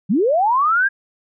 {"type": "linear sweep", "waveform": "sine", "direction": "up", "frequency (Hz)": [160, 1642], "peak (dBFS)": -13, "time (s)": [0.09, 0.89], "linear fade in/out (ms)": 20, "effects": []}